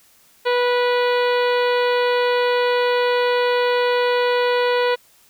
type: harmonic tone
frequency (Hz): 490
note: B4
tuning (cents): -14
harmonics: 1 / 2 / 3 / 4 / 5 / 6 / 7 / 8 / 9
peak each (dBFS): -17 / -23 / -27 / -29 / -31 / -33 / -34 / -35 / -36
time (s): 0.45-4.96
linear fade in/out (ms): 20
effects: white hiss -54 dBFS RMS until 5.29 s